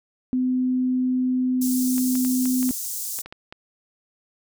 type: tone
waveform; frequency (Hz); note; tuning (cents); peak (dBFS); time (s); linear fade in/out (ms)
sine; 254.4; C4; -48; -19; 0.33-2.71; 0
type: high-pass noise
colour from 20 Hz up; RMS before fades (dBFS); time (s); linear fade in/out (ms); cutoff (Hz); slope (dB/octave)
pink; -30; 1.61-3.22; 10; 6300; 24
type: clicks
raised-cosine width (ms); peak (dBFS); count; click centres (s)
0.3; -22; 10; 1.981 / 2.154 / 2.249 / 2.456 / 2.629 / 2.691 / 3.189 / 3.26 / 3.325 / 3.525
effects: none